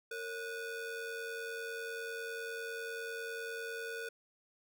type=ring-modulated tone; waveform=square; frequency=504 Hz; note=B4; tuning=35 cents sharp; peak=-37 dBFS; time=0.11-4.09 s; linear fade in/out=5 ms; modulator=963 Hz; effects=none